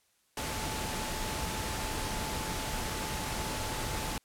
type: tone in noise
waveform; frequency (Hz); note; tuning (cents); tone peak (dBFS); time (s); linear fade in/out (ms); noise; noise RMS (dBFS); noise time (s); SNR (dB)
sine; 871; A5; -18; -42; 0.37-4.18; 2; pink; -35; 0.37-4.18; -10
effects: white hiss -71 dBFS RMS until 4.24 s + low-pass 12000 Hz 12 dB/octave